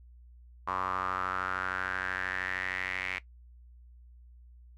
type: tone with band-pass filter sweep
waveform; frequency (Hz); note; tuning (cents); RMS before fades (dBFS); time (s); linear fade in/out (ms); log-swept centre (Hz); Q
sawtooth; 93; F#2; +9; -34; 0.67-3.19; 10; 1100 to 2200; 5.7
effects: noise-tail reverb RT60 0.1 s tail -17 dB re dry + added 60 Hz sine -51 dBFS peak until 4.77 s